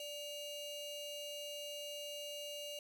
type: ring-modulated tone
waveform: 45% pulse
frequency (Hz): 1706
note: G#6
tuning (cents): +46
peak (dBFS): -40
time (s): 0-2.79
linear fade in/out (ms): 2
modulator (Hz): 1120
effects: none